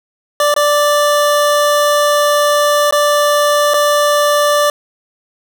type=tone with dropouts; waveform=25% pulse; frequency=587 Hz; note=D5; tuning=1 cent flat; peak=-6 dBFS; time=0.4-4.7 s; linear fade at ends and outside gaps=2 ms; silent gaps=0.541-0.563 / 2.91-2.924 / 3.737-3.741 s; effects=none